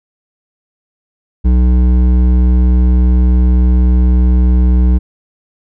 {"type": "tone with hard clipping", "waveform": "triangle", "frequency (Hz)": 61.74, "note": "B1", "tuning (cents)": 0, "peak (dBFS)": -8, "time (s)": [1.44, 4.99], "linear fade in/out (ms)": 20, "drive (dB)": 14, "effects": []}